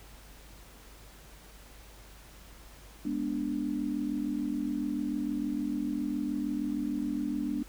sine chord, G# diminished, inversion none, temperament equal, 207.7 / 246.9 / 293.7 Hz, G#3 / B3 / D4, 0 / 0 / 0 cents, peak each -36 / -34 / -32 dBFS, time 3.05-7.63 s, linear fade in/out 5 ms, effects added 50 Hz sine -52 dBFS peak until 7.68 s + pink hiss -54 dBFS RMS until 7.68 s

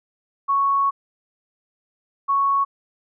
sine tone pair in turn, 1108.7 / 1108.7 Hz, C#6 / C#6, 0 / 0 cents, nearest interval unison, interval 0 cents, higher neither, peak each -16 dBFS, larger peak neither, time 0.48-0.91 / 2.28-2.65 s, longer first, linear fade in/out 20 ms, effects none

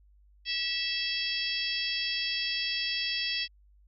harmonic tone with a mistuned harmonic, 659.3 Hz, E5, in tune, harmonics 3 / 4 / 5 / 6 / 7 / 8, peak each -38 / -35 / -34 / -42 / -35 / -36 dBFS, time 0.45-3.48 s, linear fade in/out 50 ms, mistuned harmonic 3, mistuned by -25 cents, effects added 50 Hz sine -57 dBFS peak until 3.87 s

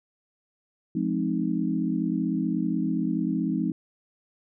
sine chord, F minor seventh, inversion none, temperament equal with one note detuned, 174.61 / 210.3 / 261.6 / 311.1 Hz, F3 / Ab3 / C4 / Eb4, 0 / +22 / 0 / 0 cents, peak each -29 dBFS, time 0.95-3.72 s, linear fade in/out 5 ms, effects none

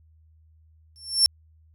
35% pulse tone with exponential growth, 5420 Hz, E8, 47 cents sharp, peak -9 dBFS, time 0.96-1.26 s, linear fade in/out 0 ms, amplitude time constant 65 ms, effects added 79 Hz sine -54 dBFS peak until 1.74 s

